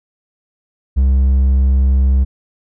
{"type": "tone with hard clipping", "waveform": "sine", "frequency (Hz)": 66.4, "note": "C2", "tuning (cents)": 26, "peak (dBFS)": -10, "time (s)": [0.96, 2.25], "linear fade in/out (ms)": 20, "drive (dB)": 3, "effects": []}